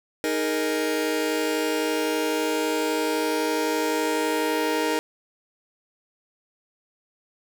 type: chord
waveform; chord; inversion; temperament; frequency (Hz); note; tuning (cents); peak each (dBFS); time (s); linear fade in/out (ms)
sawtooth; D# suspended fourth; none; just; 311.1 / 414.8 / 466.7; D#4 / G#4 / A#4; 0 / -2 / +2; -22 / -26 / -22; 0.24-4.99; 0
effects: none